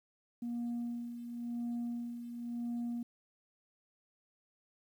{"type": "tone with tremolo", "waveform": "sine", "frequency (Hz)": 237.7, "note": "A#3", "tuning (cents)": 34, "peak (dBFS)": -32, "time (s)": [0.42, 3.03], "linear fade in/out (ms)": 5, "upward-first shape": "sine", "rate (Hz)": 0.95, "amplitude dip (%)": 65, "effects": ["tanh soft clip ceiling -33 dBFS", "11-bit"]}